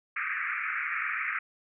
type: band-pass noise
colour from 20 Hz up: white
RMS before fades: -32 dBFS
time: 0.16-1.39 s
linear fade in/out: 5 ms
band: 1200 to 2400 Hz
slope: 96 dB/octave
effects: none